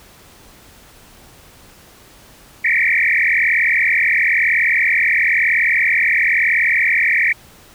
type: tone with frequency modulation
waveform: sine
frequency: 2082 Hz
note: C7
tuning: 9 cents flat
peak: -12 dBFS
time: 2.64-7.33 s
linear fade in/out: 10 ms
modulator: 41 Hz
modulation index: 6.6
effects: pink hiss -45 dBFS RMS until 7.74 s